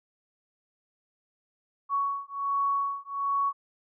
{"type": "beating tone pair", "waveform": "sine", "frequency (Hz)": [1116, 1117.3], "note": ["C#6", "C#6"], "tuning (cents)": [11, 13], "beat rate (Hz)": 1.3, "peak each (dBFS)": -29, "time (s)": [1.89, 3.53], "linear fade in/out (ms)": 50, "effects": []}